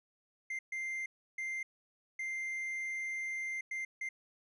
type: tone bursts at uneven times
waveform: triangle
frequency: 2093 Hz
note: C7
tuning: in tune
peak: -34 dBFS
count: 6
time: 0.5-0.59 / 0.72-1.06 / 1.38-1.63 / 2.19-3.61 / 3.71-3.85 / 4.01-4.09 s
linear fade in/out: 5 ms
effects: resampled to 24000 Hz